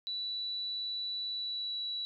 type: tone with pitch glide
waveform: sine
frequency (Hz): 3951 to 3926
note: B7 to B7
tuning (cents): 0 to -11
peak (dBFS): -34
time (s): 0.07-2.05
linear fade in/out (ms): 0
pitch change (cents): -11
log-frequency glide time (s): 1.31-1.77
effects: none